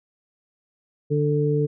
harmonic tone, 147.7 Hz, D3, 10 cents sharp, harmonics 1 / 2 / 3, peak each -21 / -28 / -22 dBFS, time 1.1-1.67 s, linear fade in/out 20 ms, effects none

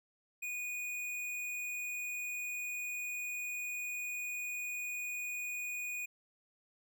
square tone, 2465 Hz, D#7, 17 cents flat, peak -38 dBFS, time 0.42-6.06 s, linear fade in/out 10 ms, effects none

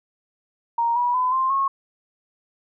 sine tone with pitch steps, 934 / 970.9 / 1009.2 / 1049 / 1090.4 Hz, A#5 / B5 / B5 / C6 / C#6, +3 / -30 / +37 / +4 / -29 cents, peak -18 dBFS, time 0.78-1.68 s, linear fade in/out 5 ms, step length 180 ms, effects none

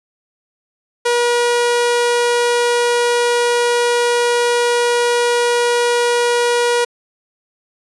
sawtooth tone, 480.1 Hz, B4, 49 cents flat, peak -9 dBFS, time 1.05-6.85 s, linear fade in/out 10 ms, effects resampled to 24000 Hz + 8-bit

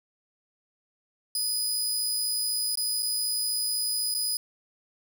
20% pulse tone with dropouts, 4978 Hz, D#8, in tune, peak -20 dBFS, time 1.35-4.37 s, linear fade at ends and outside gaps 2 ms, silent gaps 2.755-2.773 / 3.024-3.028 / 4.142-4.148 s, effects none

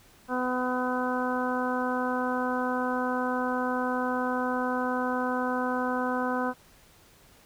harmonic tone, 251.8 Hz, B3, 34 cents sharp, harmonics 1 / 2 / 3 / 4 / 5 / 6, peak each -30 / -32 / -34 / -33 / -36 / -35 dBFS, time 0.28-6.54 s, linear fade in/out 50 ms, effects pink hiss -57 dBFS RMS until 7.45 s

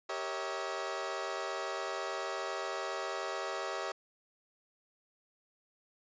20% pulse chord, G diminished seventh, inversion none, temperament equal with one note detuned, 392 / 466.2 / 554.4 / 644.2 Hz, G4 / Bb4 / Db5 / Fb5, 0 / 0 / 0 / -40 cents, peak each -36 / -39 / -36 / -35 dBFS, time 0.09-3.92 s, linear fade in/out 5 ms, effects resampled to 16000 Hz

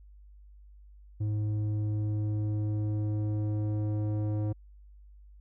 square tone with low-pass filter sweep, 105.8 Hz, G#2, 33 cents sharp, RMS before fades -30 dBFS, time 1.2-4.53 s, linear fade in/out 10 ms, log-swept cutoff 230 to 490 Hz, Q 1, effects added 50 Hz sine -50 dBFS peak until 5.4 s

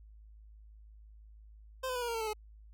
25% pulse tone with pitch steps, 520 / 505.5 / 491.4 / 477.7 / 464.3 / 451.4 / 438.8 / 426.5 Hz, C5 / B4 / B4 / A#4 / A#4 / A4 / A4 / G#4, -11 / +40 / -9 / +42 / -7 / +44 / -5 / +46 cents, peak -30 dBFS, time 1.83-2.334 s, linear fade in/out 10 ms, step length 63 ms, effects added 53 Hz sine -52 dBFS peak until 2.73 s

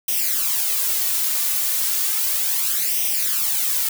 blue noise with flanger, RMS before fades -21 dBFS, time 0.08-3.89 s, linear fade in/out 5 ms, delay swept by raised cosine 0.34 to 3.44 ms, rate 0.34 Hz, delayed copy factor +0.7, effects none

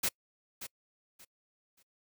white noise with echo, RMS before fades -30 dBFS, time 0.03-0.09 s, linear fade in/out 10 ms, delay 580 ms, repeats 3, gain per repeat -12 dB, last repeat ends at 1.83 s, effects noise-tail reverb RT60 0.1 s tail -26 dB re dry

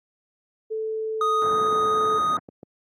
sine tone with pitch glide, 439.1 to 435.3 Hz, A4 to A4, -4 to -19 cents, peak -25 dBFS, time 0.7-2.19 s, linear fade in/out 20 ms, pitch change -15 cents, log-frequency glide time 1.23-1.8 s
triangle tone, 1244.5 Hz, D#6, in tune, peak -18 dBFS, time 1.21-2.37 s, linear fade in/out 2 ms
pink low-pass noise, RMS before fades -34 dBFS, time 1.42-2.39 s, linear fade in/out 0 ms, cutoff 1700 Hz, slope 48 dB/octave
clicks, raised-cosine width 2 ms, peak -26 dBFS, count 7, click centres 1.514 / 1.649 / 1.727 / 1.845 / 1.878 / 2.488 / 2.631 s
effects high-pass 150 Hz 12 dB/octave + Opus 48 kbps

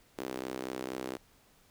sawtooth tone with high-pass filter, 64.3 Hz, C2, 30 cents flat, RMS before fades -39 dBFS, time 0.18-1.17 s, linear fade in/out 5 ms, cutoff 340 Hz, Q 1.9, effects pink hiss -64 dBFS RMS until 1.7 s

